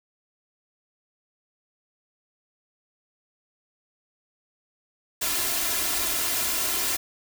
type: noise with comb filter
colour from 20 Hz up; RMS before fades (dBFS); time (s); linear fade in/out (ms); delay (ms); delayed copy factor
white; -26; 5.21-6.97; 10; 2.9; +0.65
effects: none